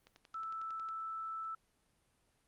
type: click train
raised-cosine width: 0.2 ms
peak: -40 dBFS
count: 10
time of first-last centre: 0.07-0.888 s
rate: 11 Hz
type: tone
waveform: sine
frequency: 1318.5 Hz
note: E6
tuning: in tune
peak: -39 dBFS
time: 0.34-1.55 s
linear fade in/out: 5 ms
effects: pink hiss -75 dBFS RMS until 2.47 s + Opus 32 kbps